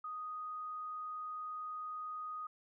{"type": "tone", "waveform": "sine", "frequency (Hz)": 1244.5, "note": "D#6", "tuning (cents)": 0, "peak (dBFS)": -40, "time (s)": [0.04, 2.47], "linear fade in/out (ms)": 5, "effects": []}